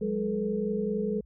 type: tone cluster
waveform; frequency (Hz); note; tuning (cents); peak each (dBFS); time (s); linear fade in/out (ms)
sine; 180.1 / 204.3 / 429.9 / 480.9; F#3 / G#3 / A4 / B4; -46 / -28 / -40 / -46; -37 / -30 / -30 / -36; 0.01-1.21; 10
effects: added 58 Hz sine -52 dBFS peak until 1.25 s